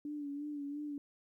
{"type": "tone with vibrato", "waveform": "sine", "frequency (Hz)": 290, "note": "D4", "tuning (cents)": -22, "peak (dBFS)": -38, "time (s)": [0.05, 0.98], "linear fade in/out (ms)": 2, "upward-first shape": "sine", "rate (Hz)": 2.9, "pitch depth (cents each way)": 46, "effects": ["13-bit"]}